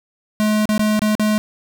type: tone with dropouts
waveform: square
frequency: 213.2 Hz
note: G#3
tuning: 46 cents sharp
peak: -15 dBFS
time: 0.4-1.38 s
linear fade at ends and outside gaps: 0 ms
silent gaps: 0.655-0.691 / 0.779-0.794 / 0.993-1.019 / 1.152-1.196 s
effects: none